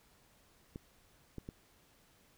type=clicks; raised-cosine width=3 ms; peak=-30 dBFS; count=3; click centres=0.759 / 1.383 / 1.489 s; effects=pink hiss -67 dBFS RMS until 2.37 s